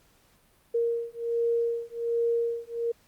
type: beating tone pair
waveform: sine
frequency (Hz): 466.2 / 467.5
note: A#4 / A#4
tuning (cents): 0 / +5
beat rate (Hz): 1.3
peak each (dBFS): -28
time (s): 0.74-2.92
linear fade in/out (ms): 10
effects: pink hiss -63 dBFS RMS until 3.07 s + Opus 48 kbps